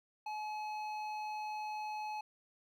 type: tone with hard clipping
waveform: sine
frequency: 852 Hz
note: G#5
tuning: 44 cents sharp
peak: -40 dBFS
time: 0.26-2.21 s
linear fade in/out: 5 ms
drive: 10 dB
effects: none